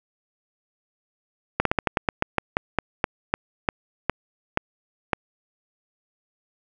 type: slowing click train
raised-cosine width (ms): 0.5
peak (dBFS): -4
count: 17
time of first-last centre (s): 1.6-5.132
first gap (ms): 53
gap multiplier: 1.17
effects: none